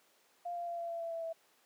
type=tone with pitch steps; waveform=sine; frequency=698.5 / 692.5 / 686.5 / 680.6 / 674.7 / 668.9 / 663.1 / 657.4 Hz; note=F5 / F5 / F5 / F5 / E5 / E5 / E5 / E5; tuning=0 / -15 / -30 / -45 / +40 / +25 / +10 / -5 cents; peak=-36 dBFS; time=0.45-1.33 s; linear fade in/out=10 ms; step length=110 ms; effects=pink hiss -68 dBFS RMS until 1.65 s + high-pass 400 Hz 12 dB/octave